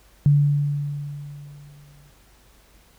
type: tone with exponential decay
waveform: sine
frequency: 144.5 Hz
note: D3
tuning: 28 cents flat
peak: -11 dBFS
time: 0.26-2.1 s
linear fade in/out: 0 ms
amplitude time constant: 400 ms
effects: added 50 Hz sine -56 dBFS peak until 2.98 s + pink hiss -56 dBFS RMS until 2.98 s